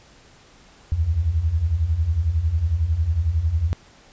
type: beating tone pair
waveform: sine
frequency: 73.6 / 84.6 Hz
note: D2 / E2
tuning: +4 / +45 cents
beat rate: 11 Hz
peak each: -24 / -19 dBFS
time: 0.92-3.73 s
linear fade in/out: 0 ms
effects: pink hiss -51 dBFS RMS until 4.12 s + resampled to 16000 Hz